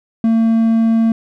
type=tone; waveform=triangle; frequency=226.2 Hz; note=A3; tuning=48 cents sharp; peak=-8 dBFS; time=0.24-1.12 s; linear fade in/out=2 ms; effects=none